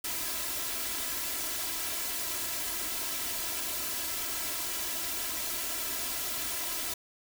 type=noise with comb filter; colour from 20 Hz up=white; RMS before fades=-34 dBFS; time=0.04-6.94 s; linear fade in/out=5 ms; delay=3 ms; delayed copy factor=+0.85; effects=none